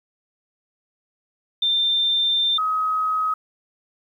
sine tone pair in turn, 3585 / 1267.5 Hz, A7 / D#6, +32 / +32 cents, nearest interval octave + tritone, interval 1800 cents, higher first, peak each -17 / -19 dBFS, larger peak first, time 1.62-2.58 / 2.58-3.34 s, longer first, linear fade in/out 5 ms, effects 9-bit

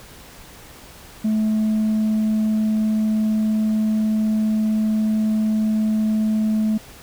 sine tone with tanh clipping, 216.6 Hz, A3, 27 cents flat, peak -17 dBFS, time 1.24-6.78 s, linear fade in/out 10 ms, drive 1 dB, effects pink hiss -43 dBFS RMS until 7.02 s

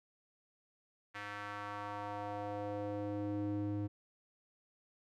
square tone with band-pass filter sweep, 102.8 Hz, G#2, 17 cents flat, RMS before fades -40 dBFS, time 1.14-3.88 s, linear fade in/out 20 ms, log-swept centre 1800 to 230 Hz, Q 1.9, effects none

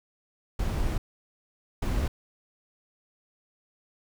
brown noise bursts at uneven times, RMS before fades -27 dBFS, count 2, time 0.59-0.98 / 1.82-2.08 s, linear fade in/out 5 ms, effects none

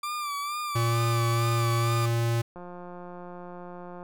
40% pulse tone with vibrato, 1174.7 Hz, D6, in tune, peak -29 dBFS, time 0.03-2.06 s, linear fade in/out 5 ms, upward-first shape sine, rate 2.2 Hz, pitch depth 54 cents each way
square tone, 116.54 Hz, A#2, in tune, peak -24 dBFS, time 0.75-2.42 s, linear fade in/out 10 ms
click train, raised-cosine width 1 ms, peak -29 dBFS, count 261, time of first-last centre 2.56-4.029 s, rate 177 Hz
effects none

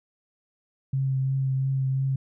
sine tone with vibrato, 133.7 Hz, C3, 38 cents sharp, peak -22 dBFS, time 0.93-2.16 s, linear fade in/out 5 ms, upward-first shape triangle, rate 2.9 Hz, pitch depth 19 cents each way, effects none

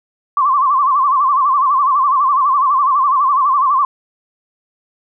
sine tone with vibrato, 1100 Hz, C#6, 14 cents flat, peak -10 dBFS, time 0.37-3.85 s, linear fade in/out 2 ms, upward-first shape sine, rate 12 Hz, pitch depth 120 cents each way, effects none

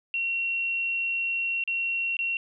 sine tone with dropouts, 2734 Hz, F7, 37 cents flat, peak -25 dBFS, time 0.14-2.37 s, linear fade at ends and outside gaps 1 ms, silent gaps 1.638-1.676 / 2.168-2.19 s, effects none

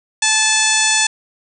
harmonic tone with a mistuned harmonic, 871 Hz, A5, 18 cents flat, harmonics 1 / 2 / 3 / 4 / 5 / 6 / 7 / 8 / 9 / 10, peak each -23 / -20 / -20 / -21 / -23 / -25 / -21 / -21 / -23 / -22 dBFS, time 0.22-1.07 s, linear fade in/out 5 ms, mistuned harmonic 6, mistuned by +21 cents, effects none

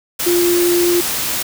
sine tone in noise, 349.2 Hz, F4, in tune, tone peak -12 dBFS, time 0.26-1.01 s, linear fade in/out 10 ms, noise white, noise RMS -20 dBFS, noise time 0.19-1.43 s, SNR +5 dB, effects none

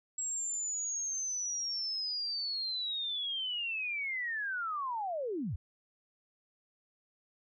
sine linear sweep, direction down, 7680 to 64.7 Hz, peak -33 dBFS, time 0.18-5.56 s, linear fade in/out 5 ms, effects none

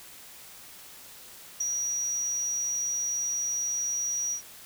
sine tone with ADSR envelope, 5780 Hz, F#8, 41 cents flat, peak -21 dBFS, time 1.6-4.42 s, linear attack 10 ms, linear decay 8 ms, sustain -5 dB, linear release 100 ms, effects tanh soft clip ceiling -23 dBFS + white hiss -48 dBFS RMS until 4.65 s

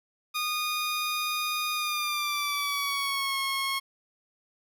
15% pulse tone with pitch glide, 1228 to 1087.7 Hz, D#6 to C#6, -23 to -33 cents, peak -21 dBFS, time 0.34-3.8 s, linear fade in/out 20 ms, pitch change -210 cents, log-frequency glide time 1.74-3.37 s, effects none

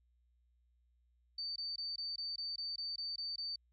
sine tone bursts, 4583 Hz, D8, 43 cents flat, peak -38 dBFS, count 11, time 1.38-3.56 s, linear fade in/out 5 ms, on 180 ms, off 20 ms, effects added 60 Hz sine -70 dBFS peak until 3.72 s

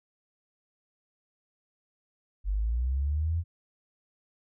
sine linear sweep, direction up, 46.25 to 86.6 Hz, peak -25 dBFS, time 2.44-3.44 s, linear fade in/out 50 ms, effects none

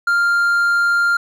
triangle tone, 1396.9 Hz, F6, in tune, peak -11 dBFS, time 0.07-1.17 s, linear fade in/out 5 ms, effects none

